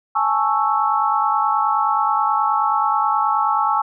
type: chord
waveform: sine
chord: A major seventh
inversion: third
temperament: equal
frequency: 830.6 / 880 / 1108.7 / 1318.5 Hz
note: G#5 / A5 / C#6 / E6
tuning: 0 / 0 / 0 / 0 cents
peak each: -21 dBFS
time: 0.15-3.82 s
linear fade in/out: 10 ms
effects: none